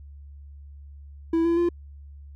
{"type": "tone with pitch steps", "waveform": "triangle", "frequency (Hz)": [329.6, 337.5, 345.6], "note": ["E4", "E4", "F4"], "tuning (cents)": [0, 41, -18], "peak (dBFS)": -17, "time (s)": [1.33, 1.69], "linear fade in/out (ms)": 5, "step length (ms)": 120, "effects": ["added 71 Hz sine -41 dBFS peak until 2.35 s"]}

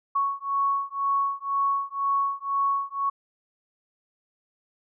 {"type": "beating tone pair", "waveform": "sine", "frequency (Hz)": [1108.7, 1110.7], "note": ["C#6", "C#6"], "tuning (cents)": [0, 3], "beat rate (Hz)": 2, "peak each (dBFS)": -26, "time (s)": [0.15, 3.1], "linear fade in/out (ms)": 10, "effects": []}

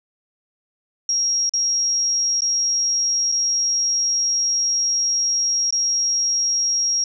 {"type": "tone with dropouts", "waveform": "sine", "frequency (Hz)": 5610, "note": "F8", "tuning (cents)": 7, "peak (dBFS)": -17, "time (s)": [1.09, 7.04], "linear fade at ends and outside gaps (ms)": 2, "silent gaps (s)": [[1.494, 1.536], [2.407, 2.419], [3.318, 3.322], [5.707, 5.725]], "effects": []}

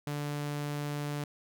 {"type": "tone", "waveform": "sawtooth", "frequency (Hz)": 146.2, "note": "D3", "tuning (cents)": -7, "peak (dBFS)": -29, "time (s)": [0.07, 1.24], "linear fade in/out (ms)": 2, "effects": []}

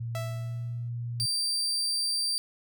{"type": "tone with pitch glide", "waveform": "sine", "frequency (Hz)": [116.54, 118.92], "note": ["A#2", "A#2"], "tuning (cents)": [0, 35], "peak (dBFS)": -31, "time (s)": [0, 1.26], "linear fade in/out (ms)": 10, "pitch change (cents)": 35, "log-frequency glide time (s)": [0.28, 0.54]}
{"type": "tone with exponential decay", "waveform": "sawtooth", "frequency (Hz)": 659.3, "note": "E5", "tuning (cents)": 0, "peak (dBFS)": -29, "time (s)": [0.15, 0.89], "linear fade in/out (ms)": 1, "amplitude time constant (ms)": 160}
{"type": "tone", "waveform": "35% pulse", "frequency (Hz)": 4692, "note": "D8", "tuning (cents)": -2, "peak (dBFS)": -25, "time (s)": [1.2, 2.38], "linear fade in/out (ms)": 0}
{"effects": []}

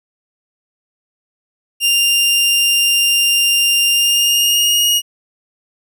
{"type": "tone with pitch glide", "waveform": "sawtooth", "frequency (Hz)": [2794, 2876], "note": ["F7", "F#7"], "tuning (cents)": [0, -50], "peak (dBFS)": -8, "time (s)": [1.8, 5.02], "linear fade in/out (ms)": 50, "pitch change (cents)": 50, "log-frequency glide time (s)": [3.9, 4.9], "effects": []}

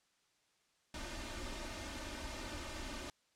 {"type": "noise with comb filter", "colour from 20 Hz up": "pink", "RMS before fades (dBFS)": -44, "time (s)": [0.94, 3.1], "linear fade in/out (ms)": 2, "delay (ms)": 3.3, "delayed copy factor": 0.75, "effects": ["white hiss -75 dBFS RMS until 3.35 s", "low-pass 7000 Hz 12 dB/octave"]}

